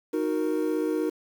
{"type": "chord", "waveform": "triangle", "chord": "D# minor", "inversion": "none", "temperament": "equal with one note detuned", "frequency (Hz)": [311.1, 367.4, 466.2], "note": ["D#4", "F#4", "A#4"], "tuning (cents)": [0, -12, 0], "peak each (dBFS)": [-25, -28, -27], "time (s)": [0.13, 1.1], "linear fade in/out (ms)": 10, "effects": ["8-bit"]}